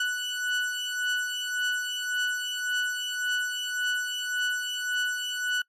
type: beating tone pair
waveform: 30% pulse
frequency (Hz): 1480 / 1481.8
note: F#6 / F#6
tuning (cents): 0 / +2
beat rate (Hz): 1.8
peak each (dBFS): -29 / -26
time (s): 0-5.62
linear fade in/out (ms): 5
effects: noise-tail reverb RT60 0.1 s tail -24 dB re dry + low-pass 10000 Hz 12 dB/octave